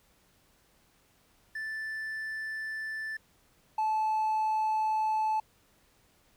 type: tone pair in turn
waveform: triangle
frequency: 1760 / 868.9 Hz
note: A6 / A5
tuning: 0 / -22 cents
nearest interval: octave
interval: 1222 cents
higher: first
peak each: -32 / -23 dBFS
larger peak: second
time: 1.55-3.17 / 3.78-5.4 s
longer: neither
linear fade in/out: 5 ms
effects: tanh soft clip ceiling -21 dBFS + pink hiss -66 dBFS RMS until 6.36 s